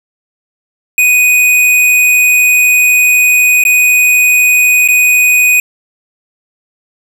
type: tone with dropouts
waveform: square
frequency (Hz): 2488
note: D#7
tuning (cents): -1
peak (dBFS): -6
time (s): 0.98-5.6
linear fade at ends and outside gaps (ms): 2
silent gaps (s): 3.638-3.651 / 4.877-4.886
effects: none